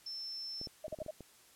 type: tone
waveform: sine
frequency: 5330 Hz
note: E8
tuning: 18 cents sharp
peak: -40 dBFS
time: 0.06-0.67 s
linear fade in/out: 5 ms
type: clicks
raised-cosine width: 2 ms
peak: -34 dBFS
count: 8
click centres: 0.614 / 0.672 / 0.881 / 0.927 / 0.988 / 1.018 / 1.063 / 1.207 s
type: tone bursts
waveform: sine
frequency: 623 Hz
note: D#5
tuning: 2 cents sharp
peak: -37 dBFS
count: 4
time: 0.84-1.109 s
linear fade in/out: 5 ms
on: 29 ms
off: 51 ms
effects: white hiss -62 dBFS RMS until 1.55 s + low-pass 12000 Hz 12 dB/octave